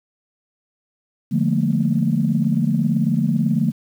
sine chord, Bb major seventh, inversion first, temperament equal with one note detuned, 146.83 / 174.61 / 215 / 233.1 Hz, D3 / F3 / A3 / Bb3, 0 / 0 / -40 / 0 cents, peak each -21 dBFS, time 1.31-3.72 s, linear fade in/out 20 ms, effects tanh soft clip ceiling -5 dBFS + 8-bit

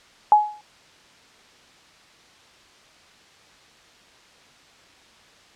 sine tone with exponential decay, 842 Hz, G#5, 24 cents sharp, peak -7 dBFS, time 0.32-0.61 s, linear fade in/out 1 ms, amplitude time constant 62 ms, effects white hiss -52 dBFS RMS until 5.55 s + low-pass 5000 Hz 12 dB/octave

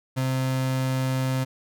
35% pulse tone, 130.81 Hz, C3, in tune, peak -21 dBFS, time 0.16-1.45 s, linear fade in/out 20 ms, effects none

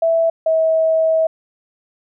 sine tone pair in turn, 659.3 / 643.5 Hz, E5 / E5, 0 / -42 cents, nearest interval unison, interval 42 cents, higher first, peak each -12 dBFS, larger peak neither, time 0.02-0.3 / 0.46-1.27 s, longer second, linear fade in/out 5 ms, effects none

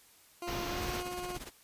20% pulse tone with pitch glide, 349.2 to 358.6 Hz, F4 to F4, 0 to +46 cents, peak -33 dBFS, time 0.42-1.37 s, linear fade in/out 2 ms, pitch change +46 cents, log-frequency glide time 0.69-0.79 s
pink band-stop noise, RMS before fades -38 dBFS, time 0.47-1.01 s, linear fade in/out 10 ms, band 6600 to 13000 Hz, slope 96 dB/octave
pink noise with tremolo, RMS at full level -41 dBFS, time 0.76-1.52 s, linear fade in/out 50 ms, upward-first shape triangle, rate 17 Hz, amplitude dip 90%
effects white hiss -61 dBFS RMS until 1.63 s + resampled to 32000 Hz

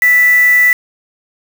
sine tone with quantisation, 1975.5 Hz, B6, in tune, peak -6 dBFS, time 0.02-0.73 s, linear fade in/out 2 ms, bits 3, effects none

